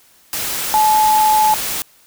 sine tone in noise, 860 Hz, A5, 40 cents flat, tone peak -10 dBFS, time 0.74-1.54 s, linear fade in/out 0 ms, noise white, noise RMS -22 dBFS, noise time 0.33-1.82 s, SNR +9 dB, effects white hiss -51 dBFS RMS until 2.06 s

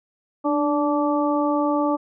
harmonic tone with a mistuned harmonic, 290.5 Hz, D4, 19 cents flat, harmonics 1 / 2 / 3 / 4, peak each -21 / -24 / -26 / -27 dBFS, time 0.44-1.97 s, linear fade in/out 20 ms, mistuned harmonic 1, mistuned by +36 cents, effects none

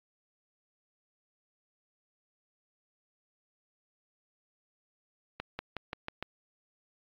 accelerating click train, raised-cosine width 0.3 ms, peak -19 dBFS, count 6, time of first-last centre 5.4-6.226 s, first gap 190 ms, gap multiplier 0.93, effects low-pass 4000 Hz 12 dB/octave + AAC 64 kbps

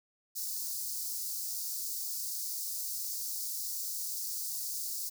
white high-pass noise, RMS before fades -37 dBFS, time 0.35-5.1 s, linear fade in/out 20 ms, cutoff 4500 Hz, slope 48 dB/octave, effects none

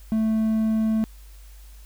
triangle tone with hard clipping, 220 Hz, A3, in tune, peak -20 dBFS, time 0.12-1.04 s, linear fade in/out 0 ms, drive 6 dB, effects added 50 Hz sine -42 dBFS peak until 1.85 s + white hiss -55 dBFS RMS until 1.85 s

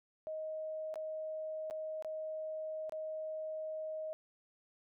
sine tone with dropouts, 627 Hz, D#5, 13 cents sharp, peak -38 dBFS, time 0.27-4.13 s, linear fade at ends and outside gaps 0 ms, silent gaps 0.941-0.957 / 1.7-1.709 / 2.024-2.047 / 2.895-2.922 s, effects none

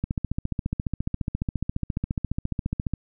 click train, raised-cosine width 5 ms, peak -13 dBFS, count 43, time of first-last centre 0.04-2.937 s, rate 14.5 Hz, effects none

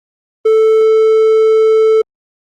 triangle tone, 440 Hz, A4, in tune, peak -4 dBFS, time 0.45-2.02 s, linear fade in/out 10 ms, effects Opus 24 kbps

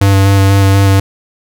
square tone with vibrato, 98 Hz, G2, in tune, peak -6 dBFS, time 0.01-1 s, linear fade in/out 5 ms, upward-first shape square, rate 4.1 Hz, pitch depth 12 cents each way, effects none

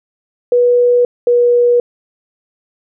sine tone pair in turn, 487.3 / 482.8 Hz, B4 / B4, -23 / -39 cents, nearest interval unison, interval 16 cents, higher first, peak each -7 dBFS, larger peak neither, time 0.52-1.05 / 1.27-1.8 s, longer neither, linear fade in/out 2 ms, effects none

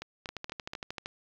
two click trains, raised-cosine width 0.2 ms, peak -20 / -19 dBFS, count 4 / 11, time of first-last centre 0.02-0.734 / 0.29-1.059 s, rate 4.2 / 13 Hz, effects low-pass 5000 Hz 12 dB/octave + 9-bit

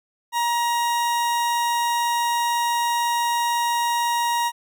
40% pulse tone, 946 Hz, A#5, 25 cents sharp, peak -19 dBFS, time 0.32-4.52 s, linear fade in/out 50 ms, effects none

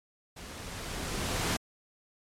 pink noise with level ramp, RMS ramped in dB -45 to -28 dBFS, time 0.36-1.57 s, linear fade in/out 10 ms, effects low-pass 10000 Hz 12 dB/octave + MP3 96 kbps

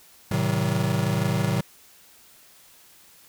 square chord, A diminished seventh, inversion none, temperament just, 110 / 132 / 158.4 / 190.08 Hz, A2 / C3 / Eb3 / Gb3, 0 / +16 / +31 / +47 cents, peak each -28 dBFS, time 0.31-1.61 s, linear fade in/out 5 ms, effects white hiss -53 dBFS RMS until 3.28 s

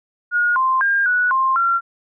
sine tone with pitch steps, 1438 / 1045 / 1607 / 1472 / 1056 / 1371 Hz, F#6 / C6 / G6 / F#6 / C6 / F6, -50 / -2 / +43 / -9 / +16 / -32 cents, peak -14 dBFS, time 0.31-1.81 s, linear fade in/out 50 ms, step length 250 ms, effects none

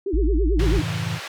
sine tone with vibrato, 350 Hz, F4, 4 cents sharp, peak -22 dBFS, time 0.06-0.82 s, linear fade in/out 5 ms, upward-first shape sine, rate 9.1 Hz, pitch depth 270 cents each way
sine tone, 53.6 Hz, A1, 45 cents flat, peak -17 dBFS, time 0.13-0.8 s, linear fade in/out 10 ms
triangle chord, F# minor seventh, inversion none, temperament equal with one note detuned, 92.5 / 110 / 135.35 / 164.81 Hz, F#2 / A2 / C#3 / E3, 0 / 0 / -41 / 0 cents, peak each -31 / -26 / -29 / -26 dBFS, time 0.56-1.2 s, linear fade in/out 50 ms
white band-pass noise, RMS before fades -34 dBFS, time 0.59-1.28 s, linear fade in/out 5 ms, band 530 to 3200 Hz, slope 12 dB/octave
effects none

